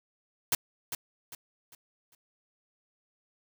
white noise with echo, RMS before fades -26 dBFS, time 0.52-0.55 s, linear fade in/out 2 ms, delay 400 ms, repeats 4, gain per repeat -9 dB, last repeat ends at 2.15 s, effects none

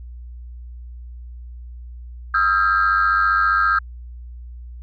sine tone cluster, 1264 / 1359 / 1601 Hz, D#6 / F6 / G6, +27 / -48 / +36 cents, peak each -18 dBFS, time 2.34-3.79 s, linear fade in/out 5 ms, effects tanh soft clip ceiling -8 dBFS + added 60 Hz sine -33 dBFS peak until 4.82 s

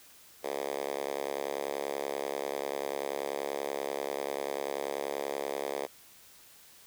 5% pulse tone with high-pass filter, 70.3 Hz, C#2, 25 cents sharp, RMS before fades -35 dBFS, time 0.43-5.87 s, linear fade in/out 20 ms, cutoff 460 Hz, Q 2.2, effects white hiss -56 dBFS RMS until 6.86 s

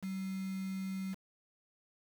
sine tone with quantisation, 190.7 Hz, G3, 47 cents flat, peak -36 dBFS, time 0.02-1.15 s, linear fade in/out 20 ms, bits 8, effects none

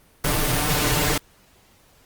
pink noise with comb filter, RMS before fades -21 dBFS, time 0.24-1.18 s, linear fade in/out 5 ms, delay 6.7 ms, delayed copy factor +0.95, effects pink hiss -56 dBFS RMS until 2.05 s + Opus 32 kbps

